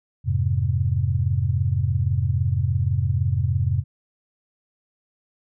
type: chord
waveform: sine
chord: F minor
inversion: none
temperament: just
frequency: 87.31 / 104.77 / 130.96 Hz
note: F2 / Ab2 / C3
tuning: 0 / +16 / +2 cents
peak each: -23 dBFS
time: 0.24-3.84 s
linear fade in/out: 50 ms
effects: none